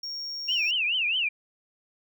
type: tone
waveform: triangle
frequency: 5550 Hz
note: F8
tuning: 12 cents flat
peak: -31 dBFS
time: 0.03-0.71 s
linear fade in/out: 5 ms
type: tone with vibrato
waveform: sine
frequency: 2721 Hz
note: F7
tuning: 46 cents flat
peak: -23 dBFS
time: 0.48-1.29 s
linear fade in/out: 10 ms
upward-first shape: triangle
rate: 4.7 Hz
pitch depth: 250 cents each way
effects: none